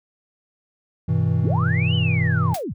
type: chord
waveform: triangle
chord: E minor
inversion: first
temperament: equal with one note detuned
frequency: 98 / 123.47 / 161.24 Hz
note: G2 / B2 / E3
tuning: 0 / 0 / -38 cents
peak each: -20 / -20 / -19 dBFS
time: 1.08-2.54 s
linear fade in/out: 10 ms
type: linear two-way sweep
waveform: sine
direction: up then down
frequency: 42.1 to 3059 to 42.1 Hz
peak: -25 dBFS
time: 1.41-2.74 s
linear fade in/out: 20 ms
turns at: 1.95 s
type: noise with exponential decay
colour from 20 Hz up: white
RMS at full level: -26 dBFS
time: 2.54-2.64 s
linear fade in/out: 5 ms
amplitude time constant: 21 ms
effects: none